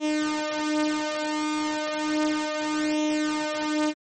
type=tone with flanger; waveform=sawtooth; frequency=304.6 Hz; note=D#4; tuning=37 cents flat; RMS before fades=-26 dBFS; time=0-3.94 s; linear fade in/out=50 ms; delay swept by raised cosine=0.32 to 5.72 ms; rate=0.33 Hz; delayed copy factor=+0.7; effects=MP3 32 kbps